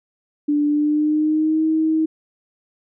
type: tone with pitch glide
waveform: sine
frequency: 293.8 to 316.7 Hz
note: D4 to D#4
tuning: +1 to +31 cents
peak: -15 dBFS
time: 0.48-2.06 s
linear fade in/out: 10 ms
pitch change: +130 cents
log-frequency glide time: 0.66-1.64 s
effects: none